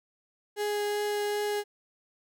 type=tone with vibrato; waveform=35% pulse; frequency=414.5 Hz; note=G#4; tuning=3 cents flat; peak=-26 dBFS; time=0.56-1.64 s; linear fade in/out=50 ms; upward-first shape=triangle; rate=2.6 Hz; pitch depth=8 cents each way; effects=none